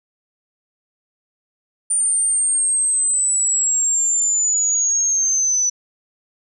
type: linear sweep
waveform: sine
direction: down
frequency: 9100 to 5950 Hz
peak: -15 dBFS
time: 1.9-5.7 s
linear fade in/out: 10 ms
effects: none